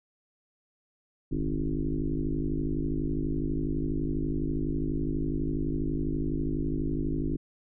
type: tone with frequency modulation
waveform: sine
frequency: 148.7 Hz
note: D3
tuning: 22 cents sharp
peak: -26 dBFS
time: 1.31-7.37 s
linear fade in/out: 10 ms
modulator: 52.1 Hz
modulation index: 3.8
effects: none